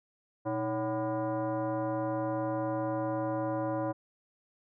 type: tone with frequency modulation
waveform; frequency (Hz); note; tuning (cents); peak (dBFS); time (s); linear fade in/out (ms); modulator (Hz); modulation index
sine; 121.4; B2; -29; -29; 0.45-3.93; 20; 438; 1.8
effects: none